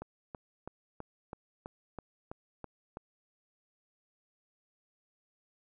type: click train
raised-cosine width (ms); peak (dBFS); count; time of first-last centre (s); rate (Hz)
1; -27; 10; 0.02-2.971; 3.05
effects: none